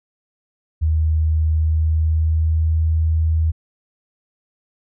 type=tone with pitch glide; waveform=sine; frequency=78.7 to 80.03 Hz; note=D#2 to D#2; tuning=+20 to +49 cents; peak=-14 dBFS; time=0.81-3.52 s; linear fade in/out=20 ms; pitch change=+29 cents; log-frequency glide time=1.49-2.81 s; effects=none